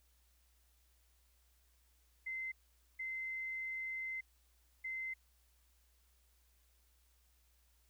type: tone bursts at uneven times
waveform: sine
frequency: 2068 Hz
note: C7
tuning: 21 cents flat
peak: -39 dBFS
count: 3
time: 2.26-2.52 / 2.99-4.21 / 4.84-5.14 s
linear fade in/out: 10 ms
effects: added 60 Hz sine -70 dBFS peak until 7.89 s + white hiss -75 dBFS RMS until 7.89 s